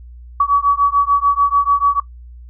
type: beating tone pair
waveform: sine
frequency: 1133 / 1139.8 Hz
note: C#6 / C#6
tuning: +37 / +48 cents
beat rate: 6.8 Hz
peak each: -14 dBFS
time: 0.4-2 s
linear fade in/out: 5 ms
effects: noise-tail reverb RT60 0.1 s tail -18 dB re dry + added 60 Hz sine -34 dBFS peak until 2.49 s